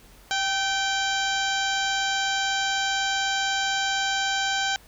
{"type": "harmonic tone with a mistuned harmonic", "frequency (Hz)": 784, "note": "G5", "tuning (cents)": 0, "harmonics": [1, 2, 3, 4, 5, 6, 7, 8, 9], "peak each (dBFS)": [-28, -27, -35, -30, -33, -38, -38, -38, -37], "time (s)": [0.31, 4.76], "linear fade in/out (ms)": 0, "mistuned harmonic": 2, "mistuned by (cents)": -31, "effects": ["added 45 Hz sine -53 dBFS peak until 4.87 s", "pink hiss -53 dBFS RMS until 4.87 s"]}